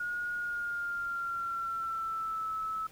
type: tone with pitch glide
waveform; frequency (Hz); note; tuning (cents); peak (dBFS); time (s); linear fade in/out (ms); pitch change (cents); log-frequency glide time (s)
sine; 1438 to 1303.5; F#6 to E6; -50 to -20; -32; 0-2.87; 5; -170; 0.34-2.53
effects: pink hiss -57 dBFS RMS until 2.91 s